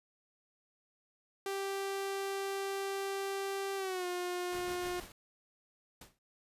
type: tone with pitch glide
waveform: sawtooth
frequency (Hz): 392 to 357.4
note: G4 to F4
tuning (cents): 0 to +40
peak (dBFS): -31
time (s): 1.46-5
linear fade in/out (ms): 2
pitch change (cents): -160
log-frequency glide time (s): 3.76-4.06
type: noise with tremolo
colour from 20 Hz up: pink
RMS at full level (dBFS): -47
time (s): 4.52-5.12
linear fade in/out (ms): 2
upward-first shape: sine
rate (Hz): 6.5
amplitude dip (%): 60
type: noise with exponential decay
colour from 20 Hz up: pink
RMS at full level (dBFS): -47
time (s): 6.01-6.19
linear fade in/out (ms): 5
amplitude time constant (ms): 38
effects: resampled to 32000 Hz